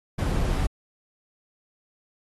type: noise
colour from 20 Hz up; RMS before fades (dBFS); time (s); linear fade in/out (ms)
brown; -24; 0.18-0.67; 10
effects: AAC 32 kbps